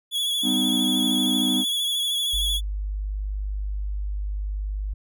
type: tone with vibrato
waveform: 45% pulse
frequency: 3383 Hz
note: G#7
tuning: 31 cents sharp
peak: -22 dBFS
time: 0.11-2.61 s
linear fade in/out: 50 ms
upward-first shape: sine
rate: 13 Hz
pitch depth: 38 cents each way
type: chord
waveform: triangle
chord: G augmented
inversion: none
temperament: equal with one note detuned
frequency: 196 / 252 / 311.1 Hz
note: G3 / B3 / D#4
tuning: 0 / +35 / 0 cents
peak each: -26 / -22 / -26 dBFS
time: 0.42-1.65 s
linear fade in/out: 50 ms
type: tone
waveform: sine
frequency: 50.3 Hz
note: G1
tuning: 45 cents sharp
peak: -25 dBFS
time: 2.33-4.94 s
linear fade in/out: 10 ms
effects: none